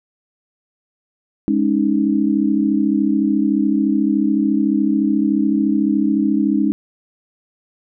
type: chord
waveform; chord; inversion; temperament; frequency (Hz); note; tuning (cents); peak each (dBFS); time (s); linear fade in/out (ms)
sine; Ab suspended fourth; none; equal; 207.7 / 277.2 / 311.1; Ab3 / Db4 / Eb4; 0 / 0 / 0; -18; 1.48-6.72; 0
effects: none